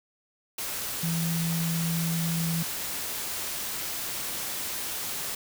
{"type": "tone in noise", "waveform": "sine", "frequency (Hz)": 166.1, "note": "E3", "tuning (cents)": 13, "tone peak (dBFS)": -26, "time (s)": [1.03, 2.63], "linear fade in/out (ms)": 5, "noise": "white", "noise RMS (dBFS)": -33, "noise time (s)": [0.58, 5.35], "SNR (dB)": 4, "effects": []}